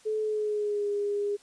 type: tone with pitch glide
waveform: sine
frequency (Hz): 432 to 408.7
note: A4 to G#4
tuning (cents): -32 to -28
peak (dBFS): -26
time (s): 0.05-1.37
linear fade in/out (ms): 20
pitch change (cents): -96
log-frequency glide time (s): 0.2-0.89
effects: white hiss -58 dBFS RMS until 1.42 s + resampled to 22050 Hz